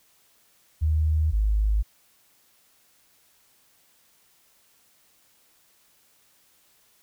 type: tone pair in turn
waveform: sine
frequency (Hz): 77.8 / 52.39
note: D#2 / G#1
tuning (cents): 0 / +16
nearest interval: perfect fifth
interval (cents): 684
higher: first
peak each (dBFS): -19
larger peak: neither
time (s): 0.81-1.32 / 1.32-1.83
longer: neither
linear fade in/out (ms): 20
effects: white hiss -62 dBFS RMS until 7.02 s